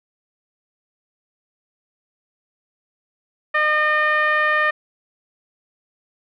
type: tone with low-pass filter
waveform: 10% pulse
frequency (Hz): 608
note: D#5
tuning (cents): -40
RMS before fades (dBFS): -18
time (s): 3.54-4.71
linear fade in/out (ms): 10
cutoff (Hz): 1700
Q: 3.3
effects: none